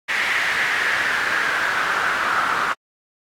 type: noise with band-pass filter sweep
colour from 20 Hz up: pink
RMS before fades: -21 dBFS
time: 0.08-2.74 s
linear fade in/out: 20 ms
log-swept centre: 2000 to 1300 Hz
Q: 4.1
effects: AAC 64 kbps